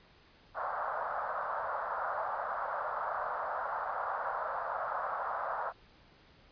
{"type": "band-pass noise", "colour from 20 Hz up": "white", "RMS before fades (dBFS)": -36, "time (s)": [0.54, 5.73], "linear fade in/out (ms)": 50, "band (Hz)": [560, 1400], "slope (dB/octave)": 48, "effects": ["pink hiss -61 dBFS RMS until 6.51 s", "resampled to 11025 Hz"]}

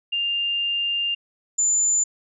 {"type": "tone pair in turn", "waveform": "sine", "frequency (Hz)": [2800, 7072], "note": ["F7", "A8"], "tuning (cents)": [4, 8], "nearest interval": "octave + major third", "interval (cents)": 1604, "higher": "second", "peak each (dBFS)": [-21, -17], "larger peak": "second", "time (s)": [[0.12, 1.15], [1.58, 2.04]], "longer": "first", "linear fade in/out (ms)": 10, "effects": []}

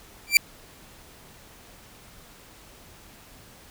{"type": "tone with exponential growth", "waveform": "sawtooth", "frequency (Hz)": 2349, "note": "D7", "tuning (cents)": 0, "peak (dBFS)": -5, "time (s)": [0.27, 0.37], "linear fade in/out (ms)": 1, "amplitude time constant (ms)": 20, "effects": ["pink hiss -50 dBFS RMS until 3.7 s"]}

